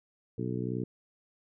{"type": "harmonic tone", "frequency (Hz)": 61.74, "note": "B1", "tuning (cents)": 0, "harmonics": [2, 3, 4, 5, 6, 7], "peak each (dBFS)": [-35, -37, -38, -39, -40, -40], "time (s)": [0.38, 0.84], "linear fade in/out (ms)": 5, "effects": []}